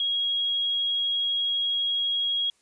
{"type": "tone", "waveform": "sine", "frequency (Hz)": 3296, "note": "G#7", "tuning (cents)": -14, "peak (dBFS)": -23, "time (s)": [0, 2.5], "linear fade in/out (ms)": 2, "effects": ["white hiss -66 dBFS RMS until 2.61 s", "resampled to 22050 Hz"]}